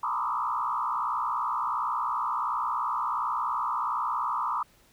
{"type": "tone with frequency modulation", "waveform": "sine", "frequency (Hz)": 1095, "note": "C#6", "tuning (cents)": -22, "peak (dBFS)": -26, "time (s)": [0.03, 4.63], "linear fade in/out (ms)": 5, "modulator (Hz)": 61.4, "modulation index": 3, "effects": ["pink hiss -61 dBFS RMS until 4.92 s"]}